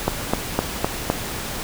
click train, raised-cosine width 1 ms, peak -3 dBFS, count 5, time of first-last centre 0.08-1.1 s, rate 3.92 Hz, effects pink hiss -29 dBFS RMS until 1.63 s

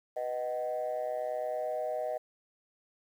sine chord, B major, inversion none, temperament equal with one note detuned, 493.9 / 622.3 / 751.6 Hz, B4 / D#5 / F#5, 0 / 0 / +27 cents, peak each -37 / -32 / -37 dBFS, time 0.16-2.18 s, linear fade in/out 10 ms, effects tanh soft clip ceiling -26 dBFS + 10-bit

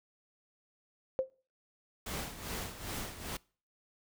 sine tone with exponential decay, 525 Hz, C5, 6 cents sharp, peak -23 dBFS, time 1.19-1.3 s, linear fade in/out 0 ms, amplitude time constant 22 ms
pink noise with tremolo, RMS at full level -38 dBFS, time 2.06-3.37 s, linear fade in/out 5 ms, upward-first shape sine, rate 2.5 Hz, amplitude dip 70%
effects noise-tail reverb RT60 0.4 s tail -24 dB re dry

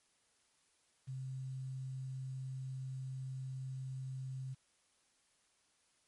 sine tone with quantisation, 131.4 Hz, C3, 8 cents sharp, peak -40 dBFS, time 1.07-4.55 s, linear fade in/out 20 ms, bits 11, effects white hiss -74 dBFS RMS until 6.07 s + MP3 48 kbps

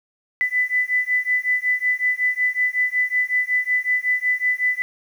sine beating tone pair, 1994 / 1999.4 Hz, B6 / B6, +16 / +21 cents, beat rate 5.4 Hz, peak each -21 dBFS, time 0.41-4.82 s, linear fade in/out 0 ms, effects 8-bit

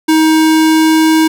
square tone with pitch glide, 316 to 317.8 Hz, D#4 to D#4, +27 to +37 cents, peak -7 dBFS, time 0.08-1.28 s, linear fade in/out 10 ms, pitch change +10 cents, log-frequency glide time 0.3-1.17 s, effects none

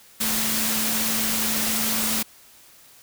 sine tone in noise, 220 Hz, A3, in tune, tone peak -30 dBFS, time 0.2-2.23 s, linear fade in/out 10 ms, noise white, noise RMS -24 dBFS, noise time 0.2-2.23 s, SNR -9 dB, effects white hiss -51 dBFS RMS until 3.02 s

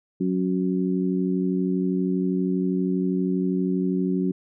harmonic tone, 92.5 Hz, F#2, in tune, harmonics 2 / 3 / 4, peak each -23 / -26 / -28 dBFS, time 0.2-4.32 s, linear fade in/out 10 ms, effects none

